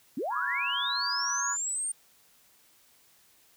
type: linear sweep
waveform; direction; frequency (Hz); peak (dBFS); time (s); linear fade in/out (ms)
sine; up; 207.7 to 8900; -29; 0.17-1.92; 5
type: chord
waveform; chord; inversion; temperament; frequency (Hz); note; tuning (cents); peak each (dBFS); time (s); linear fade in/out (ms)
sine; C# dominant seventh; third; equal; 987.8 / 1108.7 / 1396.9 / 1661.2; B5 / C#6 / E#6 / G#6; 0 / 0 / 0 / 0; -36; 0.3-1.57; 50
effects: white hiss -62 dBFS RMS until 3.56 s